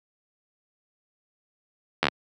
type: slowing click train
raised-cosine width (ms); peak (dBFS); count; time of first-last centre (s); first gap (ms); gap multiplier
0.3; -4; 5; 2.03-2.084; 12; 1.08
effects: high-pass 150 Hz 12 dB/octave